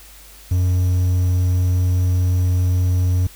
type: tone with quantisation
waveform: triangle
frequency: 90.5 Hz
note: F#2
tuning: 38 cents flat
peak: -12 dBFS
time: 0.51-3.27 s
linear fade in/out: 5 ms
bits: 7
effects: added 50 Hz sine -44 dBFS peak until 3.35 s + white hiss -44 dBFS RMS until 3.35 s